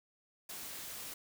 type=noise; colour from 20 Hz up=white; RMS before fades=-45 dBFS; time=0.49-1.14 s; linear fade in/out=5 ms; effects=none